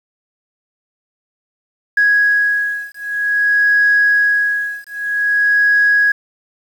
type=beating tone pair; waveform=sine; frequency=1661.2 / 1661.72 Hz; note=G#6 / G#6; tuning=0 / +1 cents; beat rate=0.52 Hz; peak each=-14 dBFS; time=1.97-6.12 s; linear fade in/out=5 ms; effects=tanh soft clip ceiling -4 dBFS + 7-bit